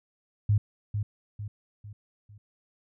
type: tone with echo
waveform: sine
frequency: 103.83 Hz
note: G#2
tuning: in tune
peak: -19 dBFS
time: 0.49-0.58 s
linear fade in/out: 5 ms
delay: 450 ms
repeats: 4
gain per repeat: -7 dB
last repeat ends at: 2.38 s
effects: none